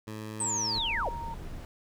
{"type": "tone", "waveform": "15% pulse", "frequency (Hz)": 108.3, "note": "A2", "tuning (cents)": -27, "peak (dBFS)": -31, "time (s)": [0.07, 0.79], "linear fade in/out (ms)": 5}
{"type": "linear sweep", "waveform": "sine", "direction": "down", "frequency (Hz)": [8372, 425], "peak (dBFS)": -28, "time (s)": [0.4, 1.09], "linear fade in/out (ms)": 2}
{"type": "tone with vibrato", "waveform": "sine", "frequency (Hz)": 926, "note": "A#5", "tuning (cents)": -12, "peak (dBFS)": -36, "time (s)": [0.41, 1.34], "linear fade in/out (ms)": 0, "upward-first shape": "sine", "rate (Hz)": 1.8, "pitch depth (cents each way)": 19}
{"type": "noise", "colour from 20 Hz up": "brown", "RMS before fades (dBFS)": -39, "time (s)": [0.75, 1.65], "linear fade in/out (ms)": 0}
{"effects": []}